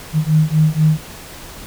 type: beating tone pair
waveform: sine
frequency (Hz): 153.6 / 157.7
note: D#3 / D#3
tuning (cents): -22 / +24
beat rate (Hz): 4.1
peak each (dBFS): -14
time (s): 0.13-1.01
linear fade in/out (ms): 50
effects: pink hiss -35 dBFS RMS until 1.66 s